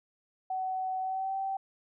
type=tone with pitch glide; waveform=sine; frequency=752 to 774.5 Hz; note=F#5 to G5; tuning=+28 to -21 cents; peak=-30 dBFS; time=0.5-1.57 s; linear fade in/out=5 ms; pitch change=+51 cents; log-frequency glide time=1-1.36 s; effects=none